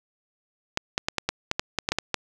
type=clicks; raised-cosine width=0.2 ms; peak=-6 dBFS; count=12; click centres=0.774 / 0.979 / 1.085 / 1.183 / 1.29 / 1.514 / 1.595 / 1.787 / 1.889 / 1.92 / 1.986 / 2.143 s; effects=none